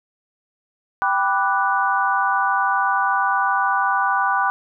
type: chord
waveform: sine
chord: G major seventh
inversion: none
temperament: equal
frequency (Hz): 784 / 987.8 / 1174.7 / 1480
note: G5 / B5 / D6 / F#6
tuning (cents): 0 / 0 / 0 / 0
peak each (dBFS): -22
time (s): 1.02-4.5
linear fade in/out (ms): 0
effects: none